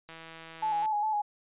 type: click train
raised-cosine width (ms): 0.3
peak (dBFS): -30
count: 126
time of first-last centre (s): 0.09-0.857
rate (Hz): 163
type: tone with vibrato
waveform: sine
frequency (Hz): 849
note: G#5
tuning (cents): +38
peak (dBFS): -26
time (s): 0.62-1.22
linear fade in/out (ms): 10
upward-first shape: square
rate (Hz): 4.9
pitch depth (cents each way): 37
effects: resampled to 8000 Hz